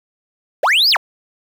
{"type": "linear two-way sweep", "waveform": "triangle", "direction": "up then down", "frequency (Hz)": [440, 5280, 440], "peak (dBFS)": -9, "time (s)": [0.63, 0.97], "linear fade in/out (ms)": 5, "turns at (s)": 0.9, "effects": ["7-bit"]}